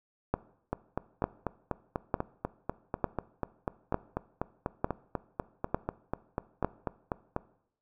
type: two click trains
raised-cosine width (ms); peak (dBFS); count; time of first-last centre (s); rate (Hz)
1; -16 / -12; 28 / 8; 0.73-7.364 / 0.34-6.646; 4.07 / 1.11
effects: noise-tail reverb RT60 0.7 s tail -19 dB re dry